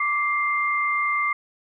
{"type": "tone pair together", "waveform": "sine", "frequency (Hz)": [1170, 2099], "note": ["D6", "C7"], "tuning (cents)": [-7, 5], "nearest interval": "minor seventh", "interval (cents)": 1012, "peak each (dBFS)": [-23, -23], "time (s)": [0, 1.33], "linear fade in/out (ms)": 5, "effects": []}